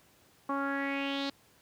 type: tone with low-pass filter sweep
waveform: sawtooth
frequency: 277.2 Hz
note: C#4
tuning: in tune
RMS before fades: -33 dBFS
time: 0.49-1.3 s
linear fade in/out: 5 ms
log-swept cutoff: 1100 to 4300 Hz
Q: 4.8
effects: pink hiss -63 dBFS RMS until 1.61 s + high-pass 80 Hz 12 dB/octave